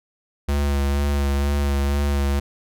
square tone with vibrato, 70.7 Hz, C#2, 35 cents sharp, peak -19 dBFS, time 0.48-2.4 s, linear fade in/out 10 ms, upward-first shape sine, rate 2.1 Hz, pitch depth 24 cents each way, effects none

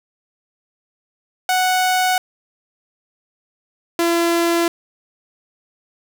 sawtooth tone pair in turn, 740 / 339.1 Hz, F#5 / E4, 0 / +49 cents, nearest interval octave + major second, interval 1351 cents, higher first, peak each -11 dBFS, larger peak neither, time 1.49-2.18 / 3.99-4.68 s, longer neither, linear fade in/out 2 ms, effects none

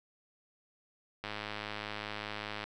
click train, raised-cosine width 0.3 ms, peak -22 dBFS, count 148, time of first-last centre 1.24-2.64 s, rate 105 Hz, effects none

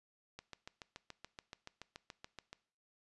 click train, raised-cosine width 0.2 ms, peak -30 dBFS, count 16, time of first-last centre 0.39-2.53 s, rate 7.01 Hz, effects noise-tail reverb RT60 0.5 s tail -20 dB re dry + resampled to 24000 Hz

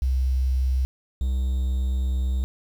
sine / triangle tone pair in turn, 64.7 / 64.42 Hz, C2 / C2, -19 / -26 cents, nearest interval unison, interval 7 cents, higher first, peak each -19 dBFS, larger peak neither, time 0.02-0.85 / 1.21-2.44 s, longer second, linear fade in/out 0 ms, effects 8-bit

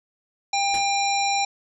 harmonic tone, 798 Hz, G5, 31 cents sharp, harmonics 1 / 3 / 5 / 7 / 9, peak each -22 / -27 / -29 / -30 / -32 dBFS, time 0.53-1.45 s, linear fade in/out 5 ms
pink noise with exponential decay, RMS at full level -32 dBFS, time 0.74-0.92 s, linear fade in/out 1 ms, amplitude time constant 37 ms
effects resampled to 24000 Hz

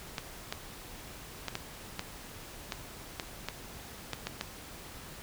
clicks, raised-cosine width 0.2 ms, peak -16 dBFS, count 11, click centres 0.182 / 0.525 / 1.483 / 1.554 / 1.994 / 2.722 / 3.198 / 3.486 / 4.133 / 4.27 / 4.411 s, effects pink hiss -47 dBFS RMS until 5.22 s

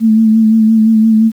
sine tone with vibrato, 220.9 Hz, A3, 7 cents sharp, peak -5 dBFS, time 0-1.32 s, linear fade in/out 50 ms, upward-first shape sine, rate 5.8 Hz, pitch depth 30 cents each way, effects 7-bit

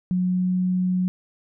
sine tone with pitch glide, 181.9 to 182.95 Hz, F#3 to F#3, -29 to -19 cents, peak -19 dBFS, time 0.11-1.08 s, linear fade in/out 0 ms, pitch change +10 cents, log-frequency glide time 0.22-0.51 s, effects none

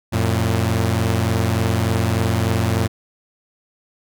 sawtooth tone pair together, 90 / 113.39 Hz, F#2 / A#2, -47 / -47 cents, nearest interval major third, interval 400 cents, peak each -16 / -15 dBFS, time 0.12-2.88 s, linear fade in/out 20 ms, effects none

